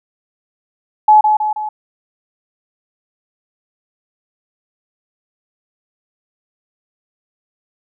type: tone with echo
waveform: sine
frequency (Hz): 853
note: G#5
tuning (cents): +46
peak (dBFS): -4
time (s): 1.08-1.21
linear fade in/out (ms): 5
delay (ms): 160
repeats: 3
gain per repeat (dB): -5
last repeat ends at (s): 1.69
effects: none